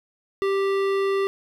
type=tone with hard clipping; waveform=sine; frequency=392 Hz; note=G4; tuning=in tune; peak=-22 dBFS; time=0.42-1.27 s; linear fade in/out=0 ms; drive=15 dB; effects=none